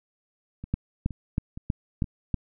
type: two click trains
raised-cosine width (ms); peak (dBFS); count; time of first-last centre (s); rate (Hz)
5; -24 / -12; 4 / 6; 0.64-2.042 / 0.74-2.343; 2.14 / 3.12
effects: none